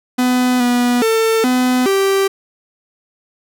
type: tone with pitch steps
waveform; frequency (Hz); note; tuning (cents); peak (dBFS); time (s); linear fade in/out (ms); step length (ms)
45% pulse; 250.5 / 244.1 / 447.6 / 252.1 / 390.2; B3 / B3 / A4 / B3 / G4; +25 / -20 / +30 / +36 / -8; -12; 0.18-2.28; 10; 420
effects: none